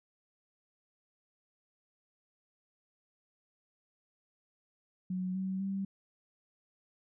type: tone with pitch steps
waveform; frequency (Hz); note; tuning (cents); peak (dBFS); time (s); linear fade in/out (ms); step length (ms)
sine; 184.3 / 189.48 / 194.81; F#3 / F#3 / G3; -7 / +41 / -11; -32; 5.1-5.85; 5; 250
effects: none

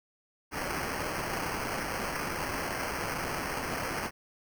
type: noise with sample-and-hold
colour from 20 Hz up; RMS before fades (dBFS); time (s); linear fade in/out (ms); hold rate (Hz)
blue; -34; 0.51-4.11; 50; 3675
effects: none

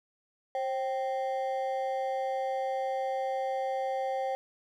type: ring-modulated tone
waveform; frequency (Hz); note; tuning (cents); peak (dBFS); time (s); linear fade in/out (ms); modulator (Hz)
triangle; 656; E5; -9; -24; 0.55-4.35; 0; 123
effects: none

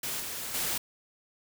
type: noise with level steps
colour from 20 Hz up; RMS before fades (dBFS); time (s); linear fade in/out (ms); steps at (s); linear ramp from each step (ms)
white; -34 / -37 / -31; 0.03-0.78; 5; 0.2 / 0.54; 5
effects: none

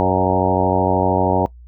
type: harmonic tone with a mistuned harmonic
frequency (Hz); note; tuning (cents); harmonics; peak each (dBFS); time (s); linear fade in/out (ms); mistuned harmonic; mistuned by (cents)
93; F#2; +9; 1 / 2 / 3 / 4 / 5 / 6 / 7 / 8 / 9 / 10; -23 / -23 / -23 / -23 / -23 / -23 / -23 / -23 / -23 / -23; 0-1.46; 0; 6; +21
effects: noise-tail reverb RT60 0.1 s tail -21 dB re dry + added 60 Hz sine -38 dBFS peak until 1.67 s

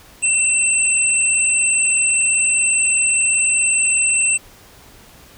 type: tone pair together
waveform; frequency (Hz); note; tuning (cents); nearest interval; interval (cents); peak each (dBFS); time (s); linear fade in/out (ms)
sine; 2696 / 8079; E7 / B8; +38 / +38; octave + perfect fifth; 1900; -18 / -15; 0.22-4.38; 20
effects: pink hiss -45 dBFS RMS until 5.37 s

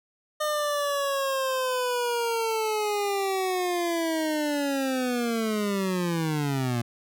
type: linear sweep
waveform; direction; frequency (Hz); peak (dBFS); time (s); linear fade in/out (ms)
25% pulse; down; 609 to 115.9; -21; 0.4-6.82; 10
effects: none

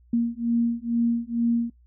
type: beating tone pair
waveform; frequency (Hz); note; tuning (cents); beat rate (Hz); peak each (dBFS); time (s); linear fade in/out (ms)
sine; 233.1 / 235.3; A#3 / A#3; 0 / +16; 2.2; -24; 0.13-1.7; 5
effects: noise-tail reverb RT60 0.1 s tail -21 dB re dry + added 60 Hz sine -53 dBFS peak until 1.86 s

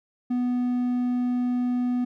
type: tone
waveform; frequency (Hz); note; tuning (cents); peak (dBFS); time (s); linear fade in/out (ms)
triangle; 246.9; B3; 0; -20; 0.3-2.05; 10
effects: none

